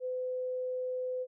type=tone; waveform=sine; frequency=507 Hz; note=B4; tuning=45 cents sharp; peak=-32 dBFS; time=0-1.27 s; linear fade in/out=50 ms; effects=none